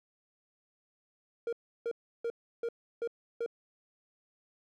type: tone bursts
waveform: triangle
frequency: 466.6 Hz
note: A#4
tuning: 2 cents sharp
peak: -29 dBFS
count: 6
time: 1.47-3.462 s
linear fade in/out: 2 ms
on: 57 ms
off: 330 ms
effects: none